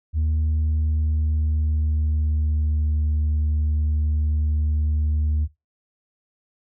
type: tone with pitch glide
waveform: sine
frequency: 77.78 to 75.92 Hz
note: D#2 to D#2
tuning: 0 to -42 cents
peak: -16 dBFS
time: 0.13-5.48 s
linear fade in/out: 50 ms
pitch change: -42 cents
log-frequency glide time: 0.31-2.99 s
effects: noise-tail reverb RT60 0.2 s tail -19 dB re dry + tanh soft clip ceiling -17 dBFS